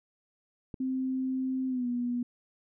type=click; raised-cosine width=3 ms; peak=-26 dBFS; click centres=0.742 s
type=tone with pitch glide; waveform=sine; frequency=260.7 to 243.2 Hz; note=C4 to B3; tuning=-6 to -26 cents; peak=-28 dBFS; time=0.8-2.23 s; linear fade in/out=5 ms; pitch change=-120 cents; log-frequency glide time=1.68-1.87 s
effects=none